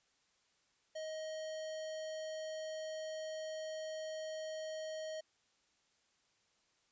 square tone with notch filter, 628 Hz, D#5, 16 cents sharp, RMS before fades -43 dBFS, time 0.95-5.21 s, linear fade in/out 10 ms, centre 1500 Hz, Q 1.4, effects white hiss -75 dBFS RMS until 6.91 s + resampled to 16000 Hz

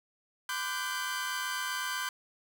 sawtooth chord, G major seventh, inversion first, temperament equal with one note detuned, 1013.2 / 1174.7 / 1480 / 1568 Hz, B5 / D6 / F#6 / G6, +44 / 0 / 0 / 0 cents, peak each -34 / -37 / -37 / -32 dBFS, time 0.49-2.09 s, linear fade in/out 2 ms, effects none

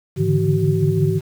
sine tone cluster, 104.1 / 144.4 / 150.1 / 165 / 379.2 Hz, G#2 / D3 / D3 / E3 / F#4, +5 / -29 / +38 / +2 / +43 cents, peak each -21 dBFS, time 0.16-1.21 s, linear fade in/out 50 ms, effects 7-bit

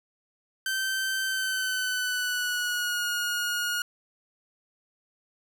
sawtooth tone with pitch glide, 1549 to 1436.9 Hz, G6 to F6, -21 to +49 cents, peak -23 dBFS, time 0.66-3.82 s, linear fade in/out 2 ms, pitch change -130 cents, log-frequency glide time 1.25-3.06 s, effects none

